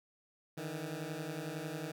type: beating tone pair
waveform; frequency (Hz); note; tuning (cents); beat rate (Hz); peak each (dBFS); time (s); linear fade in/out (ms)
15% pulse; 150.2 / 161.2; D3 / E3; +39 / -38; 11; -36 / -35; 0.57-1.92; 10
effects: none